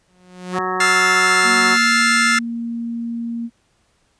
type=tone with exponential growth; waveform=sawtooth; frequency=181.4 Hz; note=F#3; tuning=34 cents flat; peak=-17 dBFS; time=0.08-0.59 s; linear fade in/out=5 ms; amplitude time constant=110 ms
type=harmonic tone; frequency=185 Hz; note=F#3; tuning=in tune; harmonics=1 / 2 / 3 / 4 / 5 / 6 / 7 / 9 / 10; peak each=-32 / -25 / -36 / -27 / -29 / -25 / -26 / -32 / -32 dBFS; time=0.52-1.78 s; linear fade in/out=50 ms
type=chord; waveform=40% pulse; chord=F major seventh; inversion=third; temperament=just; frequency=1309.6 / 1396.9 / 1746.1 / 2095 Hz; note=E6 / F6 / A6 / C7; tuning=-12 / 0 / -14 / +2 cents; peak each=-20 / -18 / -18 / -17 dBFS; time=0.8-2.39 s; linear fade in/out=5 ms
type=tone; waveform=sine; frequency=233.1 Hz; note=A#3; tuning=in tune; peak=-22 dBFS; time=1.43-3.5 s; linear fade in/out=50 ms
effects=pink hiss -62 dBFS RMS until 4.19 s + resampled to 22050 Hz